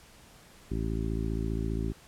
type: harmonic tone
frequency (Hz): 55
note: A1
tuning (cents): 0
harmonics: 1 / 2 / 3 / 4 / 5 / 6 / 7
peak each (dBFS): -32 / -35 / -37 / -38 / -39 / -40 / -40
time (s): 0.7-1.93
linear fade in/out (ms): 20
effects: pink hiss -55 dBFS RMS until 2.07 s + low-pass 12000 Hz 12 dB/octave